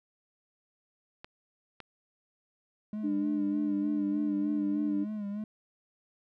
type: clicks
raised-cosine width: 0.3 ms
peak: -27 dBFS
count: 2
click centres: 1.245 / 1.803 s
type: tone with vibrato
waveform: triangle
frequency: 207.7 Hz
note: G#3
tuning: in tune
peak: -31 dBFS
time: 2.93-5.44 s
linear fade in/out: 2 ms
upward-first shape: sine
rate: 3.3 Hz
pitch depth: 60 cents each way
type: tone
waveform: sine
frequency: 297.3 Hz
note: D4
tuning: 21 cents sharp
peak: -28 dBFS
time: 3.03-5.05 s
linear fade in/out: 20 ms
effects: none